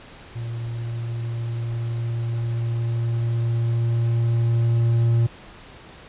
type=tone with level ramp; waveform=triangle; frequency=116.54 Hz; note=A#2; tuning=in tune; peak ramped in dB=-25 to -13 dBFS; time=0.35-5.27 s; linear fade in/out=10 ms; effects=pink hiss -44 dBFS RMS until 6.08 s + resampled to 8000 Hz